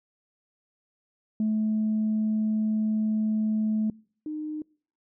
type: tone pair in turn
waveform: sine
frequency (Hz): 216.4 / 306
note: A3 / D#4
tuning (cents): -29 / -29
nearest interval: tritone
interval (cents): 600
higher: second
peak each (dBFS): -21 / -30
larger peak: first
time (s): 1.4-3.9 / 4.26-4.62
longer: first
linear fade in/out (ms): 2
effects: noise-tail reverb RT60 0.5 s tail -26 dB re dry + tanh soft clip ceiling -19 dBFS